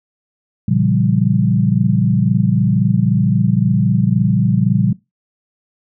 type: chord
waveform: sine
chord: G half-diminished seventh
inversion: first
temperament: equal with one note detuned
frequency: 116.54 / 138.59 / 172.21 / 196 Hz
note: Bb2 / Db3 / F3 / G3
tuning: 0 / 0 / -24 / 0 cents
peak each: -17 dBFS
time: 0.68-4.93 s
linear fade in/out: 5 ms
effects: noise-tail reverb RT60 0.2 s tail -18 dB re dry